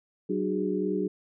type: tone cluster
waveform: sine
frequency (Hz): 189.1 / 299.7 / 369.5 / 412.8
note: F#3 / D4 / F#4 / G#4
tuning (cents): +38 / +35 / -2 / -10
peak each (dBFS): -31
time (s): 0.29-1.08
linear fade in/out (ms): 10
effects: none